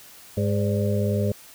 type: harmonic tone with a mistuned harmonic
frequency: 102.6 Hz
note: G#2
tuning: 21 cents flat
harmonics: 1 / 2 / 4 / 5 / 6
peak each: -23 / -26 / -29 / -30 / -31 dBFS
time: 0.37-1.32 s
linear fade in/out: 5 ms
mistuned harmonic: 6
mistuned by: -73 cents
effects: white hiss -47 dBFS RMS until 1.54 s